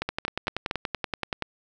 two click trains, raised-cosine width 0.3 ms, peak -11 / -11 dBFS, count 15 / 4, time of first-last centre 0.09-1.423 / 0.02-0.711 s, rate 10.5 / 4.34 Hz, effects none

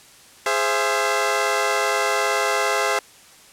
15% pulse chord, Ab augmented, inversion none, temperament equal with one note detuned, 415.3 / 523.3 / 671.9 Hz, Ab4 / C5 / E5, 0 / 0 / +33 cents, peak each -17 dBFS, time 0.46-2.99 s, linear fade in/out 2 ms, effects white hiss -48 dBFS RMS until 3.52 s + low-pass 10000 Hz 12 dB/octave

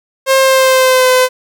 sawtooth tone with pitch glide, 533 to 509.8 Hz, C5 to C5, +32 to -45 cents, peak -3 dBFS, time 0.26-1.29 s, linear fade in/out 50 ms, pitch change -77 cents, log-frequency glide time 0.38-1.09 s, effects none

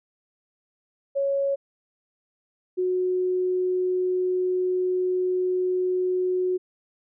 sine tone pair in turn, 554.4 / 366.4 Hz, C#5 / F#4, 0 / -17 cents, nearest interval perfect fifth, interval 717 cents, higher first, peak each -21 dBFS, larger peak neither, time 1.15-1.56 / 2.77-6.58 s, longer second, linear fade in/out 20 ms, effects none

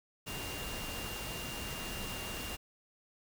sine tone in noise, 2794 Hz, F7, in tune, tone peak -45 dBFS, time 0.26-2.57 s, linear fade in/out 20 ms, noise pink, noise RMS -41 dBFS, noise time 0.26-2.57 s, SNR -7 dB, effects none

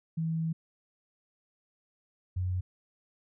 sine tone pair in turn, 162.3 / 91.31 Hz, E3 / F#2, -27 / -22 cents, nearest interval minor seventh, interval 995 cents, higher first, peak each -28 dBFS, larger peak neither, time 0.17-0.53 / 2.36-2.61 s, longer first, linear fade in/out 10 ms, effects none

